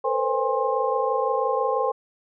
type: tone cluster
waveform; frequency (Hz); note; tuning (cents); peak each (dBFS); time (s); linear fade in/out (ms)
sine; 453.1 / 504 / 530 / 814 / 1062; A#4 / B4 / C5 / G#5 / C6; -49 / +35 / +22 / -35 / +25; -27; 0.04-1.92; 10
effects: none